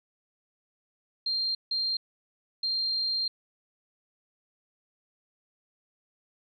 sine tone bursts at uneven times, 4186 Hz, C8, in tune, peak -26 dBFS, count 3, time 1.26-1.55 / 1.71-1.97 / 2.63-3.28 s, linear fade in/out 5 ms, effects none

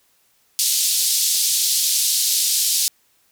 pink band-pass noise, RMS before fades -19 dBFS, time 0.59-2.88 s, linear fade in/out 0 ms, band 4000 to 14000 Hz, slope 24 dB/octave, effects white hiss -61 dBFS RMS until 3.31 s

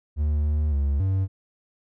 triangle tone with pitch steps, 74.6 / 75.3 / 70.3 / 95.7 Hz, D2 / D2 / C#2 / G2, +28 / +44 / +25 / -41 cents, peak -18 dBFS, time 0.16-1.28 s, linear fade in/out 50 ms, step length 280 ms, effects none

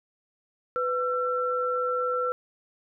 sine tone pair together, 499 / 1346 Hz, B4 / E6, +18 / +36 cents, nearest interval octave + perfect fourth, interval 1718 cents, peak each -27 dBFS, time 0.76-2.32 s, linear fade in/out 0 ms, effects none

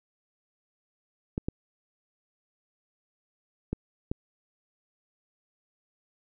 clicks, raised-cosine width 3 ms, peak -16 dBFS, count 4, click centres 1.379 / 1.485 / 3.73 / 4.115 s, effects none

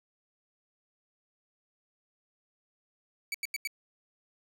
sawtooth tone bursts, 2284 Hz, D7, 49 cents flat, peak -28 dBFS, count 4, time 3.32-3.674 s, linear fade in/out 2 ms, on 24 ms, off 86 ms, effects none

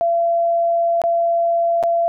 sine tone with dropouts, 679 Hz, F5, 49 cents flat, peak -14 dBFS, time 0.01-2.08 s, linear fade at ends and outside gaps 0 ms, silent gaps 1.017-1.038 / 1.828-1.836 s, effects none

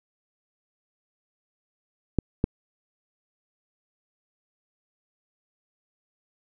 clicks, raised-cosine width 3 ms, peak -8 dBFS, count 2, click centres 2.187 / 2.441 s, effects none

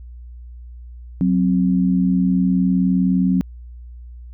sine tone pair together, 183.9 / 263.6 Hz, F#3 / C4, -10 / +13 cents, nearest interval tritone, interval 623 cents, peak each -15 / -19 dBFS, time 1.21-3.41 s, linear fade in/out 0 ms, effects added 60 Hz sine -34 dBFS peak until 4.33 s

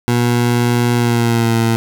20% pulse tone with pitch glide, 120.3 to 114.54 Hz, B2 to A#2, -45 to -30 cents, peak -7 dBFS, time 0.08-1.76 s, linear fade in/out 0 ms, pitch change -85 cents, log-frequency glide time 0.93-1.56 s, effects none

